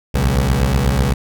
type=beating tone pair; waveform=20% pulse; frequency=61.2 / 69.3 Hz; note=B1 / C#2; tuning=-15 / 0 cents; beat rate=8.1 Hz; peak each=-12 / -11 dBFS; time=0.14-1.14 s; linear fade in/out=10 ms; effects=none